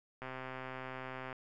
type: click train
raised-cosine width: 0.5 ms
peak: -28 dBFS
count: 145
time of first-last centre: 0.22-1.328 s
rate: 130 Hz
effects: none